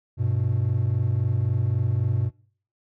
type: tone pair together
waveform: triangle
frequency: 98.95 / 122.7 Hz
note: G2 / B2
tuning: +17 / -11 cents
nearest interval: major third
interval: 372 cents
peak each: -21 dBFS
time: 0.17-2.31 s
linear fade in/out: 50 ms
effects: noise-tail reverb RT60 0.5 s tail -24 dB re dry + tanh soft clip ceiling -11 dBFS